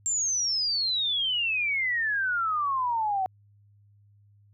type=exponential sweep; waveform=sine; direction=down; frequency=7450 to 740 Hz; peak=-24 dBFS; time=0.06-3.26 s; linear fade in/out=0 ms; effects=added 102 Hz sine -56 dBFS peak until 4.53 s